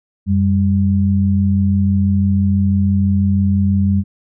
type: tone pair together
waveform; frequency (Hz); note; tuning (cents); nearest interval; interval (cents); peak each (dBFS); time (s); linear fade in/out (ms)
sine; 91.75 / 197.8; F#2 / G3; -14 / +16; octave + minor second; 1330; -14; 0.26-4.04; 50
effects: none